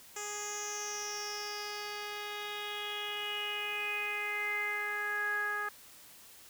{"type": "tone with low-pass filter sweep", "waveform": "10% pulse", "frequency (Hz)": 415.3, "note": "G#4", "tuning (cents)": 0, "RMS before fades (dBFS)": -37, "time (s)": [0.16, 5.69], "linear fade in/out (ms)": 5, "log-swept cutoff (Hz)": [7500, 1500], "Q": 7.2, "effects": ["white hiss -55 dBFS RMS until 6.49 s"]}